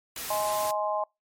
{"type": "noise", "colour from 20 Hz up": "white", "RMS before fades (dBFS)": -35, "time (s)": [0.16, 0.71], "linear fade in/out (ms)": 2}
{"type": "harmonic tone", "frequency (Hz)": 209.2, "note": "G#3", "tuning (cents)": 13, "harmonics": [3, 4, 5], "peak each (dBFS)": [-29, -30, -31], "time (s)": [0.3, 1.04], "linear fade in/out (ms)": 5}
{"effects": ["noise-tail reverb RT60 0.2 s tail -25 dB re dry", "MP3 64 kbps"]}